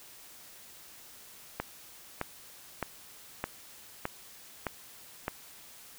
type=click train; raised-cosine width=0.5 ms; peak=-16 dBFS; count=7; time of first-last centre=1.6-5.281 s; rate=1.63 Hz; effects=white hiss -52 dBFS RMS until 5.98 s